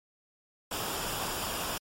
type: noise with comb filter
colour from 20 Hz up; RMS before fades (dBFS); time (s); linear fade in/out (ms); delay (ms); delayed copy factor
pink; -34; 0.71-1.78; 5; 0.48; -0.55
effects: MP3 64 kbps